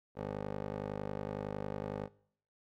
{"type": "tone with band-pass filter", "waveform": "15% pulse", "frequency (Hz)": 50.9, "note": "G#1", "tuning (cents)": -34, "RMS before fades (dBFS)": -40, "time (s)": [0.15, 2.09], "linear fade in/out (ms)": 50, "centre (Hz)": 510, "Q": 1.1, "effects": ["noise-tail reverb RT60 0.6 s tail -20 dB re dry"]}